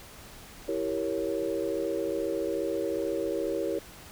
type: chord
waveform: sine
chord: E diminished seventh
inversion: none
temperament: equal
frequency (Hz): 329.6 / 392 / 466.2 / 554.4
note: E4 / G4 / Bb4 / Db5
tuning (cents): 0 / 0 / 0 / 0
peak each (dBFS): -33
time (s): 0.68-3.79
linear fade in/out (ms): 5
effects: pink hiss -48 dBFS RMS until 4.11 s